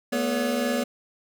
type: tone cluster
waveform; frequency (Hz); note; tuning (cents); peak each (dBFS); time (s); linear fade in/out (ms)
square; 218.7 / 242.5 / 431.7 / 491.5 / 567; A3 / B3 / A4 / B4 / C#5; -10 / -31 / -33 / -8 / +39; -35 / -27 / -34 / -34 / -29; 0.12-0.84; 10
effects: none